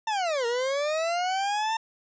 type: linear two-way sweep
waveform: 40% pulse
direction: down then up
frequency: 906 to 460.7 to 906 Hz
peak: -24 dBFS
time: 0.07-1.77 s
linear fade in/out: 5 ms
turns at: 0.46 s
effects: resampled to 16000 Hz